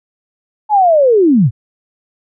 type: linear sweep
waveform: sine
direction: down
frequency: 870 to 95.1 Hz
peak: -6 dBFS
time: 0.69-1.51 s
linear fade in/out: 50 ms
effects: none